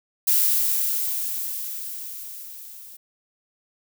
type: noise with level ramp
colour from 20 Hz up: violet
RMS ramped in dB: -18 to -43 dBFS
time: 0.27-2.97 s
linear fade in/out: 10 ms
effects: none